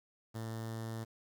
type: tone with notch filter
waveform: sawtooth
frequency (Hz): 112.4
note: A2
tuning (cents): +37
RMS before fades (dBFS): -41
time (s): 0.34-1.05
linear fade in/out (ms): 20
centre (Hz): 2500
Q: 1.5
effects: 10-bit